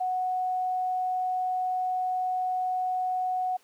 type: tone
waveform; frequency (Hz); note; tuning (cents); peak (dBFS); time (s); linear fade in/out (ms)
sine; 738; F#5; -5; -25; 0-3.57; 10
effects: pink hiss -61 dBFS RMS until 3.63 s + high-pass 400 Hz 12 dB/octave